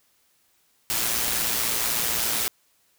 white noise with amplitude modulation, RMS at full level -23 dBFS, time 0.9-2.48 s, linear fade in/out 0 ms, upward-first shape sine, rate 116 Hz, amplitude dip 45%, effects white hiss -65 dBFS RMS until 2.98 s

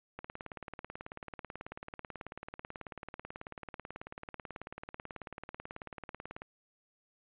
click train, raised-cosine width 0.5 ms, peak -27 dBFS, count 115, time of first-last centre 0.19-6.42 s, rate 18.3 Hz, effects resampled to 8000 Hz

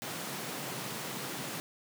pink high-pass noise, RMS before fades -39 dBFS, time 0.02-1.6 s, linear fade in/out 0 ms, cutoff 120 Hz, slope 48 dB/octave, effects none

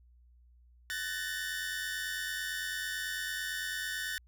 sawtooth tone cluster, 1502 / 1750 / 1839 Hz, F#6 / A6 / A#6, +26 / -10 / -24 cents, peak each -36 / -35 / -36 dBFS, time 0.9-4.18 s, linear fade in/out 0 ms, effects added 60 Hz sine -58 dBFS peak until 4.27 s

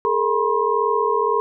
sine tone cluster, 415.8 / 457.5 / 970 / 1065 Hz, G#4 / A#4 / B5 / C6, +2 / -32 / -31 / +30 cents, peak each -22 dBFS, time 0.05-1.4 s, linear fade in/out 0 ms, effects none

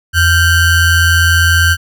square ring-modulated tone, 740 Hz, F#5, in tune, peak -5 dBFS, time 0.13-1.77 s, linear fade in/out 50 ms, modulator 825 Hz, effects none

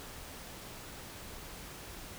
silence, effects pink hiss -47 dBFS RMS until 2.18 s

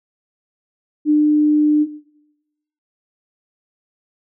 sine tone, 300.3 Hz, D4, 39 cents sharp, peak -10 dBFS, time 1.05-1.87 s, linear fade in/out 50 ms, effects noise-tail reverb RT60 1.0 s tail -20 dB re dry

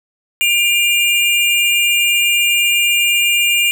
square tone pair together, 2398 / 2814 Hz, D7 / F7, +36 / +12 cents, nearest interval minor third, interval 276 cents, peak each -15 dBFS, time 0.41-3.71 s, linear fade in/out 0 ms, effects none

